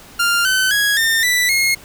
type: tone with pitch steps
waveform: sawtooth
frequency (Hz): 1396.9 / 1523.3 / 1661.2 / 1811.6 / 1975.5 / 2154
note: F6 / F#6 / G#6 / A#6 / B6 / C7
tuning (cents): 0 / +50 / 0 / -50 / 0 / +50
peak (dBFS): -10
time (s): 0.19-1.75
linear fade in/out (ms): 10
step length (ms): 260
effects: pink hiss -41 dBFS RMS until 1.84 s